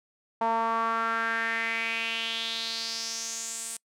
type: tone with band-pass filter sweep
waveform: sawtooth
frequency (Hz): 227.2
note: A#3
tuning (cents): -44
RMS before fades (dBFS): -30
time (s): 0.41-3.77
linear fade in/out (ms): 5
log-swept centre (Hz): 860 to 8800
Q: 4.4
effects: noise-tail reverb RT60 0.1 s tail -25 dB re dry